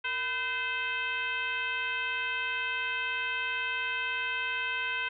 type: tone with frequency modulation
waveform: sine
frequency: 2065 Hz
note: C7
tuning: 23 cents flat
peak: -29 dBFS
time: 0.04-5.09 s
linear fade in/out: 10 ms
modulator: 533 Hz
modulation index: 1.8
effects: none